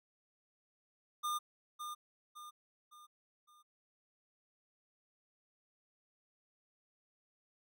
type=tone with echo; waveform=square; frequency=1209 Hz; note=D6; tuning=50 cents sharp; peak=-35 dBFS; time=1.23-1.39 s; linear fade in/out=20 ms; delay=560 ms; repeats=4; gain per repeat=-7 dB; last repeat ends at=3.63 s; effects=none